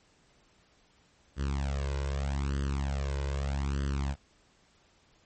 sawtooth tone with flanger, 69.3 Hz, C#2, in tune, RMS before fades -31 dBFS, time 1.36-4.16 s, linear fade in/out 50 ms, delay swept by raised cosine 0.63 to 2.03 ms, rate 0.81 Hz, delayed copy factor +0.9, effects pink hiss -65 dBFS RMS until 5.25 s + MP3 32 kbps

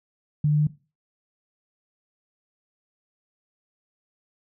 sine tone with pitch steps, 148.9 / 149.76 / 150.63 Hz, D3 / D3 / D3, +24 / +34 / +44 cents, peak -17 dBFS, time 0.44-0.671 s, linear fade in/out 5 ms, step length 77 ms, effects noise-tail reverb RT60 0.3 s tail -17 dB re dry

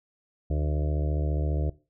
harmonic tone, 74.7 Hz, D2, 30 cents sharp, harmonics 1 / 2 / 4 / 5 / 6 / 7 / 8 / 9, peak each -25 / -31 / -37 / -39 / -41 / -42 / -43 / -44 dBFS, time 0.5-1.7 s, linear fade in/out 5 ms, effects noise-tail reverb RT60 0.3 s tail -18 dB re dry

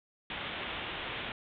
white low-pass noise, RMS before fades -39 dBFS, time 0.3-1.32 s, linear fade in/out 2 ms, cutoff 3600 Hz, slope 96 dB/octave, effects none

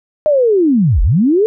sine linear two-way sweep, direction down then up, 622.3 to 34.55 to 450.4 Hz, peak -8 dBFS, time 0.26-1.46 s, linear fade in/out 0 ms, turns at 1.02 s, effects none

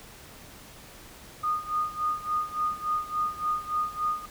sine tone with tremolo, 1229 Hz, D#6, 22 cents flat, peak -23 dBFS, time 1.43-4.26 s, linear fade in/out 10 ms, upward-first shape sine, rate 3.5 Hz, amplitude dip 85%, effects pink hiss -48 dBFS RMS until 4.3 s

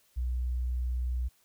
sine tone, 61.74 Hz, B1, in tune, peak -28 dBFS, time 0.16-1.29 s, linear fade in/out 20 ms, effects white hiss -67 dBFS RMS until 1.44 s

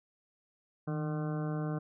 harmonic tone with a mistuned harmonic, 151.5 Hz, D#3, 46 cents flat, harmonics 1 / 2 / 3 / 4 / 5 / 7 / 8 / 9 / 10, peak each -33 / -39 / -43 / -45 / -47 / -50 / -51 / -52 / -53 dBFS, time 0.87-1.79 s, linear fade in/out 10 ms, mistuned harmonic 1, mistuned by +54 cents, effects none

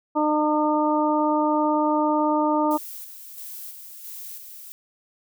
harmonic tone, 303 Hz, D#4, 46 cents flat, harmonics 1 / 2 / 3 / 4, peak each -22 / -25 / -23 / -28 dBFS, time 0.15-2.78 s, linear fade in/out 20 ms
violet noise with tremolo, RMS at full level -37 dBFS, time 2.71-4.72 s, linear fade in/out 0 ms, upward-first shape square, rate 1.5 Hz, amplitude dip 40%
effects none

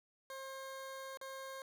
20% pulse tone with dropouts, 534 Hz, C5, 35 cents sharp, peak -40 dBFS, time 0.3-1.62 s, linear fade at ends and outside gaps 1 ms, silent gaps 1.173-1.213 s, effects none

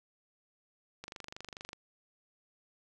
click train, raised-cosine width 0.2 ms, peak -26 dBFS, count 18, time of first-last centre 1.04-1.731 s, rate 24.6 Hz, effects none

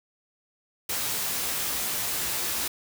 white noise with comb filter, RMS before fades -29 dBFS, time 0.89-2.68 s, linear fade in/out 5 ms, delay 17 ms, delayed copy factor +0.6, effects none

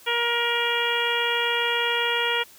harmonic tone, 472.7 Hz, A#4, 24 cents sharp, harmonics 1 / 2 / 3 / 4 / 5 / 6 / 7, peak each -29 / -29 / -29 / -29 / -29 / -29 / -29 dBFS, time 0.06-2.44 s, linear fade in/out 20 ms, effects white hiss -50 dBFS RMS until 2.58 s

